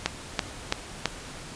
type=click train; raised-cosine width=0.2 ms; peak=-5 dBFS; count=4; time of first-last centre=0.06-1.057 s; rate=3.01 Hz; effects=pink hiss -41 dBFS RMS until 1.55 s + resampled to 22050 Hz